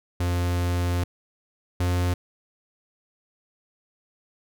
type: tone pair in turn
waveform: 45% pulse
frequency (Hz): 88.1 / 88.92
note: F2 / F2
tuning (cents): +16 / +32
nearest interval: unison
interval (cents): 16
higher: second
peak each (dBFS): -22 / -21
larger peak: second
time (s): 0.2-1.04 / 1.8-2.14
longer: first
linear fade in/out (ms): 5
effects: none